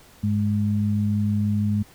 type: tone pair together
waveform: sine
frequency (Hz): 102.1 / 208.6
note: G#2 / G#3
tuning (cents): -29 / +8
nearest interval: octave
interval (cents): 1237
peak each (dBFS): -22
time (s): 0.23-1.83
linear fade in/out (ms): 10
effects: pink hiss -51 dBFS RMS until 1.94 s